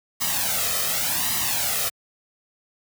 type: noise with flanger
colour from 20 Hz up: white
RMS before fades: -24 dBFS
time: 0.2-1.9 s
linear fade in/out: 20 ms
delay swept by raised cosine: 1 to 1.63 ms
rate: 0.88 Hz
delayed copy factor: +0.75
effects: high-pass 60 Hz 12 dB/octave